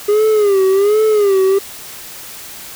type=tone with vibrato; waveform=triangle; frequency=406.9 Hz; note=G#4; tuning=35 cents flat; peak=-7 dBFS; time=0.08-1.59 s; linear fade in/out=10 ms; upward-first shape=sine; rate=1.3 Hz; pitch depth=120 cents each way; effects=white hiss -32 dBFS RMS until 2.75 s